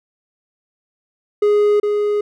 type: tone with echo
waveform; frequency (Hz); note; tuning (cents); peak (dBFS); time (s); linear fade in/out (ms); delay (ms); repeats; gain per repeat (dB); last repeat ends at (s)
triangle; 415.3; G#4; 0; -9; 1.42-1.8; 5; 410; 1; -4; 2.21
effects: none